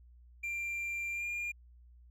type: tone with pitch glide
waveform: triangle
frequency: 2374 to 2409 Hz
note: D7 to D7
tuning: +18 to +43 cents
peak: -33 dBFS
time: 0.43-1.52 s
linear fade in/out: 10 ms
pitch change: +25 cents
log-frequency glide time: 1.11-1.28 s
effects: added 60 Hz sine -55 dBFS peak until 2.1 s